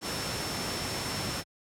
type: tone in noise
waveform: sine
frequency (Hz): 5390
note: E8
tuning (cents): +38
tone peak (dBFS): -39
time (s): 0.01-1.44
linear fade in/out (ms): 50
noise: pink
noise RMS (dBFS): -33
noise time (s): 0.01-1.44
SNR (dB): -9
effects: high-pass 80 Hz 12 dB/octave + low-pass 11000 Hz 12 dB/octave